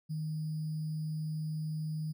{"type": "tone with sample-and-hold", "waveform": "sine", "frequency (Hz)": 155.56, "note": "D#3", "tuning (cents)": 0, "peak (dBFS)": -33, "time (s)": [0.09, 2.13], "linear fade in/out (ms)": 20, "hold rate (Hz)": 4900, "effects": []}